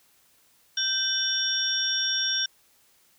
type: tone cluster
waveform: sine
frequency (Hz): 1556 / 2999 / 3555 / 5580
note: G6 / F#7 / A7 / F8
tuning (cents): -13 / +23 / +17 / -2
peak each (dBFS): -31 / -32 / -28 / -27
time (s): 0.77-2.46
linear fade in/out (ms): 5
effects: white hiss -62 dBFS RMS until 3.18 s